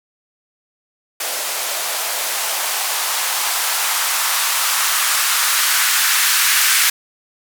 violet noise with band-pass filter sweep, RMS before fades -18 dBFS, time 1.2-6.9 s, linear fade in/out 5 ms, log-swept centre 590 to 1600 Hz, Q 1.7, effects none

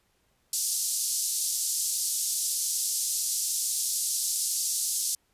white band-pass noise, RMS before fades -29 dBFS, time 0.53-5.15 s, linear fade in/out 2 ms, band 4900 to 11000 Hz, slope 24 dB/octave, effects pink hiss -70 dBFS RMS until 5.33 s + resampled to 32000 Hz

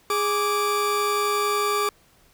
40% pulse tone pair together, 413.3 / 1169 Hz, G#4 / D6, -8 / -8 cents, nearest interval octave + tritone, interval 1800 cents, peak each -24 / -22 dBFS, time 0.1-1.89 s, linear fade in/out 2 ms, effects pink hiss -58 dBFS RMS until 2.33 s

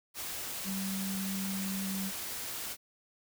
sine tone in noise, 193.1 Hz, G3, 26 cents flat, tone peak -34 dBFS, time 0.64-2.12 s, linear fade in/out 50 ms, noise white, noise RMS -39 dBFS, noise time 0.14-2.77 s, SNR +2 dB, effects none

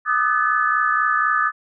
sine tone cluster, 1209 / 1273 / 1510 / 1728 Hz, D6 / D#6 / F#6 / A6, +50 / +39 / +35 / -32 cents, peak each -21 / -21 / -25 / -21 dBFS, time 0.05-1.52 s, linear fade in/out 50 ms, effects none

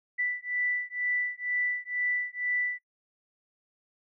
sine beating tone pair, 1975.5 / 1977.6 Hz, B6 / B6, 0 / +2 cents, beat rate 2.1 Hz, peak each -31 dBFS, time 0.18-2.79 s, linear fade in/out 20 ms, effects noise-tail reverb RT60 0.1 s tail -24 dB re dry

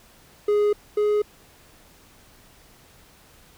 triangle tone pair in turn, 415.3 / 418.4 Hz, G#4 / G#4, 0 / +13 cents, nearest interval unison, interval 13 cents, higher second, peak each -15 / -16 dBFS, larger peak first, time 0.48-0.73 / 0.97-1.22 s, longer neither, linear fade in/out 5 ms, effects pink hiss -53 dBFS RMS until 3.57 s

